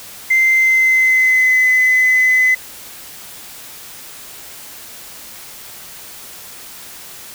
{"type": "tone with pitch glide", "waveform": "sine", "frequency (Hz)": [2080, 2023], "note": ["C7", "B6"], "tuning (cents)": [-11, 41], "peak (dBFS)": -8, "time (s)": [0.3, 2.55], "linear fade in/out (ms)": 10, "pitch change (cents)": -48, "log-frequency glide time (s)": [0.53, 1.62], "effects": ["tanh soft clip ceiling -6 dBFS", "white hiss -35 dBFS RMS until 7.34 s"]}